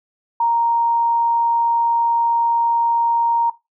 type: tone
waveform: sine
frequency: 932.3 Hz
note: A#5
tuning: in tune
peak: -14 dBFS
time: 0.4-3.5 s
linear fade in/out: 5 ms
effects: noise-tail reverb RT60 0.2 s tail -17 dB re dry